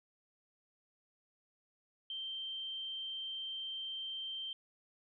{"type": "tone", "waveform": "sine", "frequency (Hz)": 3136, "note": "G7", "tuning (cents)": 0, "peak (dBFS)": -39, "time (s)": [2.1, 4.53], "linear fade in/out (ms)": 2, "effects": []}